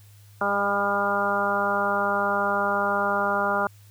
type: harmonic tone with a mistuned harmonic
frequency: 201.6 Hz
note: G3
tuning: 49 cents sharp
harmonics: 1 / 2 / 3 / 4 / 5 / 6 / 7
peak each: -33 / -32 / -28 / -28 / -30 / -28 / -27 dBFS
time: 0.41-3.67 s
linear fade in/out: 2 ms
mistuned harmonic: 5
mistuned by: -23 cents
effects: added 102 Hz sine -48 dBFS peak until 3.9 s + white hiss -58 dBFS RMS until 3.9 s